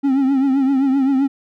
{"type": "tone with vibrato", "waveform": "triangle", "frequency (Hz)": 270, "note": "C#4", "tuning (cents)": -45, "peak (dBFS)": -11, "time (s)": [0.03, 1.28], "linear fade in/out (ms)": 20, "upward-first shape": "triangle", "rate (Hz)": 7.7, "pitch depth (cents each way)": 86, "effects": []}